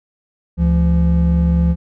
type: tone pair together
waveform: triangle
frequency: 71.77 / 170.7 Hz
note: D2 / F3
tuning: -39 / -39 cents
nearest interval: octave + minor third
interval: 1500 cents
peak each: -12 dBFS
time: 0.57-1.76 s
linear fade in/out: 50 ms
effects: none